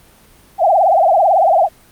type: tone with vibrato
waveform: sine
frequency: 715 Hz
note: F5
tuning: 41 cents sharp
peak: -8 dBFS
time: 0.58-1.69 s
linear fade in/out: 50 ms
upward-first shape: triangle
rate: 18 Hz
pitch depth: 250 cents each way
effects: pink hiss -47 dBFS RMS until 1.91 s + Opus 32 kbps